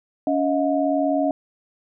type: tone cluster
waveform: sine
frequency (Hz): 282.5 / 633 / 713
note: C#4 / D#5 / F5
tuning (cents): +33 / +30 / +36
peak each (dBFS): -21 / -22 / -25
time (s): 0.27-1.31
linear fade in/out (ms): 2
effects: none